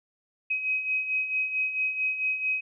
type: beating tone pair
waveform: sine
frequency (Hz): 2529 / 2533.5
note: D#7 / D#7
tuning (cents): +28 / +31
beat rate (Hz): 4.5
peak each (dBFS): -33 / -26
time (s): 0.5-2.61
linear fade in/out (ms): 10
effects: none